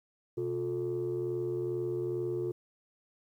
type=tone cluster; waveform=sine; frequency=127.5 / 356.4 / 438.7 Hz; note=C3 / F4 / A4; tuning=-44 / +35 / -5 cents; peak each=-38 / -31 / -37 dBFS; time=0.37-2.52 s; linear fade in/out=10 ms; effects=tanh soft clip ceiling -25 dBFS + 11-bit